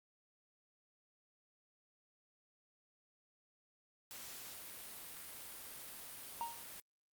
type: noise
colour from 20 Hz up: white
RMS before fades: -50 dBFS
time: 4.11-6.8 s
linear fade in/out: 0 ms
type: tone with exponential decay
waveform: triangle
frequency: 931 Hz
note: A#5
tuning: 2 cents flat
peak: -33 dBFS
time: 6.41-6.69 s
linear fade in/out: 0 ms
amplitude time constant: 60 ms
effects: Opus 48 kbps